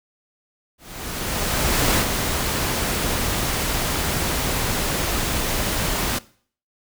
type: noise with ADSR envelope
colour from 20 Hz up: pink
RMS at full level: -18 dBFS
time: 0.78-6.19 s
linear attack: 1200 ms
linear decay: 68 ms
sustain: -5 dB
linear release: 10 ms
effects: noise-tail reverb RT60 0.5 s tail -20 dB re dry